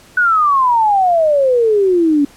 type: exponential sweep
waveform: sine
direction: down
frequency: 1498 to 279.5 Hz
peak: -9 dBFS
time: 0.17-2.25 s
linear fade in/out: 5 ms
effects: pink hiss -44 dBFS RMS until 2.36 s + low-pass 12000 Hz 12 dB/octave